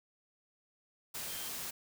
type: tone in noise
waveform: sine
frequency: 3168 Hz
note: G7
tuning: 18 cents sharp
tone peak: -50 dBFS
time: 1.28-1.49 s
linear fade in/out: 10 ms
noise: white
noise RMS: -41 dBFS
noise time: 1.14-1.71 s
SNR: -12 dB
effects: none